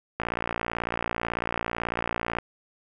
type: click train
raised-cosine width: 0.5 ms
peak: -12 dBFS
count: 128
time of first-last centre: 0.2-2.386 s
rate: 58.1 Hz
effects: none